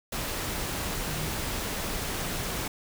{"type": "tone in noise", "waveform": "sine", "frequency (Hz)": 156.8, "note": "D#3", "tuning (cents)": 14, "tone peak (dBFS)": -35, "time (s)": [1.08, 1.29], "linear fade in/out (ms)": 5, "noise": "pink", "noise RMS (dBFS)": -32, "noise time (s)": [0.12, 2.68], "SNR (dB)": -6, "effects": []}